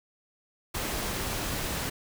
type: noise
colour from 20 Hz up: pink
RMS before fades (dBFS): -32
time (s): 0.74-1.9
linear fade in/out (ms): 10
effects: none